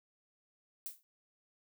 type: noise with exponential decay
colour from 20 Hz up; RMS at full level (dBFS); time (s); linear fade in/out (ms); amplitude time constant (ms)
violet; -38; 0.86-1.03; 0; 35
effects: none